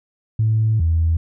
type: tone pair in turn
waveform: sine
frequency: 110 / 81.93 Hz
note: A2 / E2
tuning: 0 / -10 cents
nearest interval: perfect fourth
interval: 510 cents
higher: first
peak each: -13 dBFS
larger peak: neither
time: 0.39-0.8 / 0.8-1.17 s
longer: first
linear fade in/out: 5 ms
effects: tanh soft clip ceiling -9 dBFS